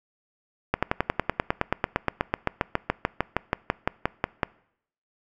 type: slowing click train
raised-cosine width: 0.5 ms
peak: -6 dBFS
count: 29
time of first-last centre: 0.74-4.432 s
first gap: 86 ms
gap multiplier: 1.03
effects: noise-tail reverb RT60 0.7 s tail -23 dB re dry